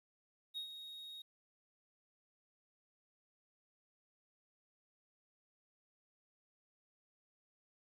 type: tone with ADSR envelope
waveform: triangle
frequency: 3753 Hz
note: A#7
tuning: 11 cents sharp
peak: -37 dBFS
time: 0.54-1.22 s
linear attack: 32 ms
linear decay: 97 ms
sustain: -9 dB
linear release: 5 ms
effects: tanh soft clip ceiling -33 dBFS + 12-bit